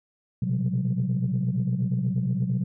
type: tone cluster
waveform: sine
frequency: 120.8 / 129.3 / 141.3 / 182.7 / 198.6 Hz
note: B2 / C3 / C#3 / F#3 / G3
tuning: -38 / -20 / +34 / -22 / +23 cents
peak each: -28 / -26 / -34 / -26 / -33 dBFS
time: 0.42-2.64 s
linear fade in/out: 5 ms
effects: tanh soft clip ceiling -16 dBFS